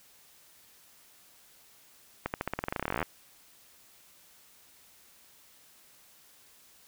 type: accelerating click train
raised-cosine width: 0.5 ms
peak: -15 dBFS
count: 23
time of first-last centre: 2.26-3.028 s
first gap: 79 ms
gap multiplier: 0.91
effects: white hiss -59 dBFS RMS until 6.87 s